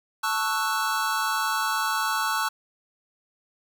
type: chord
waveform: square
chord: F# minor seventh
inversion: first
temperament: equal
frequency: 880 / 1108.7 / 1318.5 / 1480 Hz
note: A5 / C#6 / E6 / F#6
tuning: 0 / 0 / 0 / 0 cents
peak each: -30 dBFS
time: 0.23-2.49 s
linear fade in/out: 10 ms
effects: none